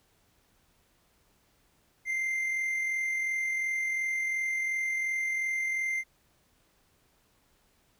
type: tone with amplitude modulation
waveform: triangle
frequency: 2091 Hz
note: C7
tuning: 2 cents flat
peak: -25 dBFS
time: 2.05-6.04 s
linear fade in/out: 50 ms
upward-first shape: sine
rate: 42.8 Hz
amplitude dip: 30%
effects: pink hiss -68 dBFS RMS until 7.99 s